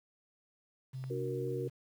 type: tone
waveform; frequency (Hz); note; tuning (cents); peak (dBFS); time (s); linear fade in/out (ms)
sine; 130.81; C3; 0; -38; 0.93-1.7; 20
type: click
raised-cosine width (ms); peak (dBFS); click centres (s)
0.5; -34; 1.04
type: chord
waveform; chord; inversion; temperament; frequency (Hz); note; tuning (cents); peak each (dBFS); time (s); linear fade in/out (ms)
sine; D augmented; none; equal; 293.7 / 370 / 466.2; D4 / F#4 / A#4; 0 / 0 / 0; -44 / -38 / -38; 1.1-1.68; 5
effects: 10-bit